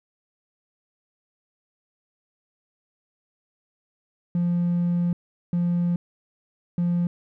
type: tone bursts at uneven times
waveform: triangle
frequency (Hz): 174.1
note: F3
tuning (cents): -5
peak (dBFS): -17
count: 3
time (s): 4.35-5.13 / 5.53-5.96 / 6.78-7.07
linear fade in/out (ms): 2
effects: tanh soft clip ceiling -15 dBFS